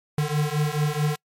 square beating tone pair, 147.4 / 152 Hz, D3 / D#3, +7 / -40 cents, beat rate 4.6 Hz, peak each -25 dBFS, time 0.18-1.16 s, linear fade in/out 2 ms, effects noise-tail reverb RT60 0.1 s tail -26 dB re dry + MP3 64 kbps

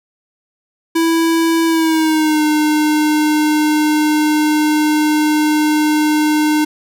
square tone with pitch glide, 329.6 to 304 Hz, E4 to D#4, 0 to -40 cents, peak -12 dBFS, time 0.95-6.65 s, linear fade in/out 10 ms, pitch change -140 cents, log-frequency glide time 1.66-2.43 s, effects none

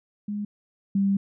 sine tone pair in turn, 206.7 / 197.14 Hz, G#3 / G3, -8 / +10 cents, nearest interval minor second, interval 82 cents, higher first, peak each -27 / -19 dBFS, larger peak second, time 0.28-0.45 / 0.95-1.17 s, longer second, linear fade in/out 5 ms, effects none

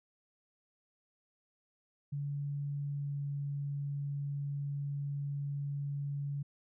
sine tone with pitch glide, 142.9 to 142.08 Hz, D3 to C#3, -47 to +43 cents, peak -34 dBFS, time 2.12-6.43 s, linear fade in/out 10 ms, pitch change -10 cents, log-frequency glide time 2.88-3.2 s, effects none

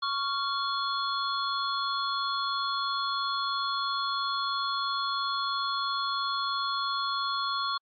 sine tone cluster, 1110 / 1387 / 3413 / 4267 Hz, C#6 / F6 / G#7 / C8, +2 / -12 / +47 / +33 cents, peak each -30 / -35 / -35 / -35 dBFS, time 0.02-7.78 s, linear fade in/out 10 ms, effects AAC 64 kbps

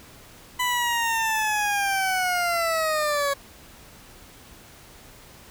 20% pulse linear sweep, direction down, 1000 to 554.4 Hz, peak -17 dBFS, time 0.59-3.34 s, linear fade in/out 10 ms, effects pink hiss -48 dBFS RMS until 5.5 s

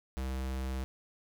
square tone, 65.41 Hz, C2, in tune, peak -34 dBFS, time 0.17-0.84 s, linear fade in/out 0 ms, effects none

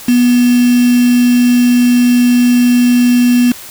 sine tone with quantisation, 244.4 Hz, B3, 18 cents flat, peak -6 dBFS, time 0.08-3.52 s, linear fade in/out 5 ms, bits 3, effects white hiss -31 dBFS RMS until 3.7 s

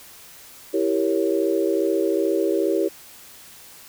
sine chord, E diminished seventh, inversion none, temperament equal, 329.6 / 392 / 466.2 / 554.4 Hz, E4 / G4 / Bb4 / Db5, 0 / 0 / 0 / 0 cents, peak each -23 / -22 / -26 / -26 dBFS, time 0.73-2.89 s, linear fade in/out 20 ms, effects white hiss -45 dBFS RMS until 3.88 s

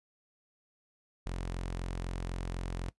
sawtooth tone, 44 Hz, F1, 14 cents sharp, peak -31 dBFS, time 1.26-2.89 s, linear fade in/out 0 ms, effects noise-tail reverb RT60 0.1 s tail -18 dB re dry + resampled to 24000 Hz

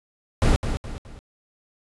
brown noise with echo, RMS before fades -17 dBFS, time 0.42-0.56 s, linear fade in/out 0 ms, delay 210 ms, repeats 3, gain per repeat -8 dB, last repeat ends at 1.19 s, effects resampled to 24000 Hz

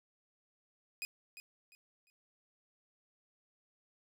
sawtooth tone with echo, 2489 Hz, D#7, in tune, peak -34 dBFS, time 1.02-1.05 s, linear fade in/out 0 ms, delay 350 ms, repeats 3, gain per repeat -11 dB, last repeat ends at 2.1 s, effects none

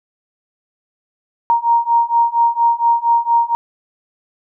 sine beating tone pair, 932.3 / 936.6 Hz, A#5 / A#5, 0 / +8 cents, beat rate 4.3 Hz, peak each -15 / -14 dBFS, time 1.5-3.55 s, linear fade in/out 0 ms, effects none

